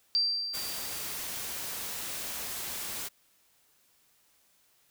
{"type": "tone with exponential decay", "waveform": "sine", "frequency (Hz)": 4699, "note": "D8", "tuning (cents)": 0, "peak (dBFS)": -22, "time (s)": [0.15, 1.4], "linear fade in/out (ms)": 0, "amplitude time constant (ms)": 270}
{"type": "noise", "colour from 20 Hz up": "white", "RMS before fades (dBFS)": -37, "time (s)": [0.53, 3.09], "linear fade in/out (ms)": 20}
{"effects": ["white hiss -67 dBFS RMS until 4.9 s"]}